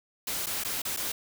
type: noise with dropouts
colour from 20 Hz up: white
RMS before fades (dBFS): -32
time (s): 0.27-1.12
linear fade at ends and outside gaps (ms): 5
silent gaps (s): 0.461-0.467 / 0.637-0.647 / 0.819-0.851 / 0.965-0.971
effects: none